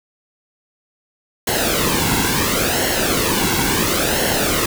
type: noise with flanger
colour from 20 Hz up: pink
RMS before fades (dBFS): -18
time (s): 1.47-4.66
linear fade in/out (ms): 5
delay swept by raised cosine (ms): 0.82 to 1.67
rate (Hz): 0.72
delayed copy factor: -0.65
effects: none